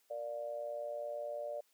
sine tone with amplitude modulation, 587.3 Hz, D5, in tune, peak -34 dBFS, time 0.1-1.61 s, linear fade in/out 10 ms, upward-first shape sine, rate 120 Hz, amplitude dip 80%, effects white hiss -73 dBFS RMS until 1.73 s + high-pass 300 Hz 12 dB/octave

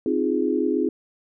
sine chord, F minor seventh, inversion second, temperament equal, 261.6 / 311.1 / 349.2 / 415.3 Hz, C4 / Eb4 / F4 / Ab4, 0 / 0 / 0 / 0 cents, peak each -25 dBFS, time 0.06-0.89 s, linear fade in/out 2 ms, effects none

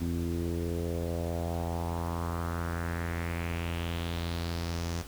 sawtooth tone with low-pass filter sweep, 84.7 Hz, E2, 48 cents sharp, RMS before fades -33 dBFS, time 0-5.03 s, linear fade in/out 20 ms, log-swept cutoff 270 to 6500 Hz, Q 3.1, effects added 50 Hz sine -48 dBFS peak until 5.07 s + pink hiss -48 dBFS RMS until 5.07 s

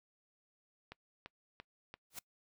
click train, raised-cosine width 0.3 ms, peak -31 dBFS, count 4, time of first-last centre 0.92-1.94 s, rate 2.94 Hz
white noise with exponential growth, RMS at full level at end -39 dBFS, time 2.1-2.19 s, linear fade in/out 5 ms, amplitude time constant 18 ms
effects noise-tail reverb RT60 0.1 s tail -24 dB re dry

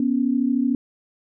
sine tone pair together, 243.8 / 277.2 Hz, B3 / C#4, -22 / 0 cents, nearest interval major second, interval 222 cents, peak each -20 / -21 dBFS, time 0-0.75 s, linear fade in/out 2 ms, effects none

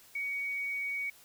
sine tone, 2246 Hz, C#7, 22 cents sharp, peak -32 dBFS, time 0.15-1.1 s, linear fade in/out 5 ms, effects white hiss -58 dBFS RMS until 1.24 s

